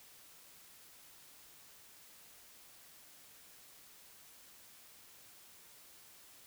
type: silence
effects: white hiss -59 dBFS RMS until 6.46 s